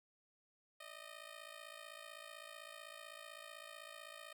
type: ring-modulated tone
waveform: 10% pulse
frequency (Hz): 617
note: D#5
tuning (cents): -15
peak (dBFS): -40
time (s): 0.8-4.33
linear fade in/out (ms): 5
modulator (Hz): 27.9
effects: none